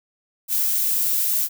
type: noise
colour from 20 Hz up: violet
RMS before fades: -21 dBFS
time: 0.48-1.49 s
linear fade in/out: 50 ms
effects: none